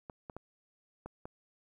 clicks, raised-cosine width 1 ms, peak -29 dBFS, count 5, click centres 0.098 / 0.298 / 0.366 / 1.06 / 1.255 s, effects 11-bit

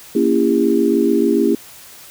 sine chord, A# diminished seventh, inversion none, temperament just, 233.1 / 279.7 / 335.6 / 402.8 Hz, A#3 / C#4 / E4 / G4, 0 / +16 / +31 / +47 cents, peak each -18 / -18 / -17 / -17 dBFS, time 0.15-1.55 s, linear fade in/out 5 ms, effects white hiss -40 dBFS RMS until 2.1 s

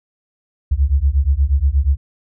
sine beating tone pair, 65.5 / 73.9 Hz, C2 / D2, +2 / +11 cents, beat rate 8.4 Hz, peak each -15 dBFS, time 0.71-1.97 s, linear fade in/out 10 ms, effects none

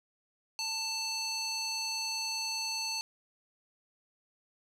square tone with band-pass filter, 885 Hz, A5, 10 cents sharp, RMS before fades -35 dBFS, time 0.59-3.01 s, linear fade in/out 0 ms, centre 5000 Hz, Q 2.6, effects none

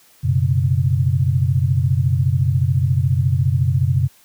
sine chord, F# suspended fourth, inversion none, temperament equal with one note detuned, 92.5 / 123.47 / 137.63 Hz, F#2 / B2 / C#3, 0 / 0 / -12 cents, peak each -18 dBFS, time 0.23-4.08 s, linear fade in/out 20 ms, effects white hiss -52 dBFS RMS until 4.24 s + high-pass 60 Hz 12 dB/octave

